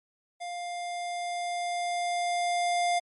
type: tone with level ramp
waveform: square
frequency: 702 Hz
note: F5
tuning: 9 cents sharp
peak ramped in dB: -35 to -24 dBFS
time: 0.4-3 s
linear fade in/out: 20 ms
effects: MP3 48 kbps